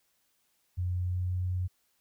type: tone with pitch glide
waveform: sine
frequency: 90 to 91.05 Hz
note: F#2 to F#2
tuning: -47 to -27 cents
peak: -28 dBFS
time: 0.77-1.68 s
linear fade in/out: 20 ms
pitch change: +20 cents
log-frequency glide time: 0.92-1.47 s
effects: white hiss -73 dBFS RMS until 2 s